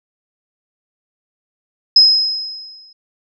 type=tone with exponential decay; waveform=sine; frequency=5110 Hz; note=D#8; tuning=45 cents sharp; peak=-3 dBFS; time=1.96-2.93 s; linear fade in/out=5 ms; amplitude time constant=210 ms; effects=none